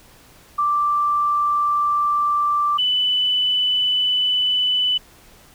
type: tone pair in turn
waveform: sine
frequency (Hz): 1174.7 / 2992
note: D6 / F#7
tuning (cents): 0 / +19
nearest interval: octave + major third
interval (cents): 1619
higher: second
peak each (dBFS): -16 / -16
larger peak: neither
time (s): 0.58-2.78 / 2.78-4.98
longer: neither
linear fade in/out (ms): 10
effects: pink hiss -49 dBFS RMS until 5.54 s